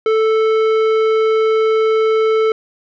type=tone with tanh clipping; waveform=sine; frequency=440 Hz; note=A4; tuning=in tune; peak=-13 dBFS; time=0.06-2.52 s; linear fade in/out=2 ms; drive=13 dB; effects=none